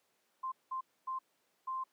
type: tone bursts at uneven times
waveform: sine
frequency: 1046.5 Hz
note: C6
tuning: in tune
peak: -35 dBFS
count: 4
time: 0.43-0.52 / 0.71-0.81 / 1.07-1.19 / 1.67-1.84 s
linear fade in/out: 10 ms
effects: pink hiss -75 dBFS RMS until 1.92 s + high-pass 300 Hz 12 dB/octave